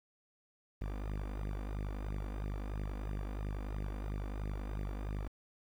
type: tone with flanger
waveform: sawtooth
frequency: 50.6 Hz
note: G#1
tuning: 44 cents flat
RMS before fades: -39 dBFS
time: 0.81-5.28 s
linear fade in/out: 5 ms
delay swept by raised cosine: 0.37 to 4.07 ms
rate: 3 Hz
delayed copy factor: +0.8
effects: low-pass 2000 Hz 12 dB/octave + 10-bit